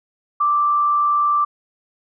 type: tone with frequency modulation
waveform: sine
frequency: 1174.7 Hz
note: D6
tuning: in tune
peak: -14 dBFS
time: 0.4-1.45 s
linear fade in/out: 10 ms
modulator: 92.4 Hz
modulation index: 0.3
effects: none